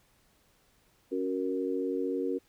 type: chord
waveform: sine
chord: F# major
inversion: second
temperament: equal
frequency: 277.2 / 370 / 466.2 Hz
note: C#4 / F#4 / A#4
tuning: 0 / 0 / 0 cents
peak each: -33 dBFS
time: 1.11-2.39 s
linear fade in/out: 20 ms
effects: pink hiss -67 dBFS RMS until 2.48 s